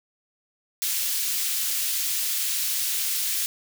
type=high-pass noise; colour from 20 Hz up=white; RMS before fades=-26 dBFS; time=0.82-3.46 s; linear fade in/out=0 ms; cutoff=2600 Hz; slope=12 dB/octave; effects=none